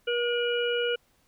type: harmonic tone with a mistuned harmonic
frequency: 478.4 Hz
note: A#4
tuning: 45 cents sharp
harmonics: 1 / 3 / 5 / 6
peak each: -26 / -32 / -38 / -32 dBFS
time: 0.07-0.96 s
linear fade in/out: 10 ms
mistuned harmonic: 6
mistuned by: +29 cents
effects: pink hiss -67 dBFS RMS until 1.27 s